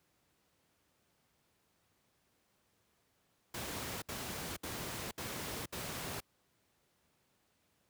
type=noise bursts; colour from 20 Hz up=pink; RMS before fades=-41 dBFS; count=5; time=3.54-6.204 s; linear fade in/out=5 ms; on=480 ms; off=66 ms; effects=pink hiss -75 dBFS RMS until 7.89 s + high-pass 80 Hz 12 dB/octave